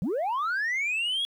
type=linear sweep; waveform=sine; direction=up; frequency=147.3 to 3368 Hz; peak=-23 dBFS; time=0.02-1.25 s; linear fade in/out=0 ms; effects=tanh soft clip ceiling -24 dBFS + 10-bit